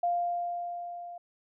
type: tone with level ramp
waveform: sine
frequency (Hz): 698.5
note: F5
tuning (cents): 0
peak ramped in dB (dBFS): -24 to -40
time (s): 0.03-1.18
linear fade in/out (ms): 5
effects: none